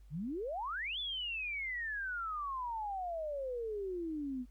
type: exponential two-way sweep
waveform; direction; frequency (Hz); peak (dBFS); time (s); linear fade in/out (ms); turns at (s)
sine; up then down; 133.4 to 3520 to 241.9; -36; 0.1-4.46; 50; 0.99
effects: added 50 Hz sine -54 dBFS peak until 4.5 s + pink hiss -75 dBFS RMS until 4.5 s